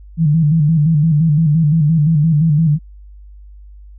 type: tone with vibrato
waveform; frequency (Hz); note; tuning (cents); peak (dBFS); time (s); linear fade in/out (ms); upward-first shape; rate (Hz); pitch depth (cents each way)
sine; 155.56; D#3; 0; -9; 0.17-2.79; 50; square; 5.8; 88
effects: added 50 Hz sine -35 dBFS peak until 3.98 s